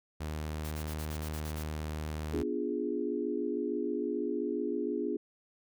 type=tone; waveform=sawtooth; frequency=77 Hz; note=D#2; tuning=17 cents flat; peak=-31 dBFS; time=0.2-2.43 s; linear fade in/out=10 ms
type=noise bursts; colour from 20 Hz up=white; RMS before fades=-47 dBFS; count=9; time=0.64-1.633 s; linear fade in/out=10 ms; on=73 ms; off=42 ms
type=chord; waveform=sine; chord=B diminished seventh; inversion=none; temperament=equal; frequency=246.9 / 293.7 / 349.2 / 415.3 Hz; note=B3 / D4 / F4 / Ab4; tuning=0 / 0 / 0 / 0 cents; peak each=-37 / -36 / -36 / -35 dBFS; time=2.33-5.17 s; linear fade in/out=5 ms
effects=none